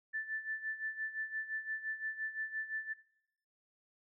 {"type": "tone with tremolo", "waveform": "sine", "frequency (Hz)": 1760, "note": "A6", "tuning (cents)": 0, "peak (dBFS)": -34, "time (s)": [0.13, 2.94], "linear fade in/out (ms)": 20, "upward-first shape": "sine", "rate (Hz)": 5.8, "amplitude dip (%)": 70, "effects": ["noise-tail reverb RT60 0.7 s tail -17 dB re dry"]}